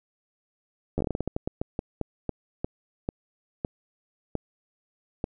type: slowing click train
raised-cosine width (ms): 2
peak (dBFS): -14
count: 21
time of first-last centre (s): 0.98-5.241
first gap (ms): 11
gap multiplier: 1.26
effects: none